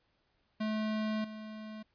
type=tone with level steps; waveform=square; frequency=216.1 Hz; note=A3; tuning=31 cents flat; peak=-32 / -43 dBFS; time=0.6-1.83 s; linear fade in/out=10 ms; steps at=1.24 s; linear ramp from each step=5 ms; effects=pink hiss -75 dBFS RMS until 1.94 s + resampled to 11025 Hz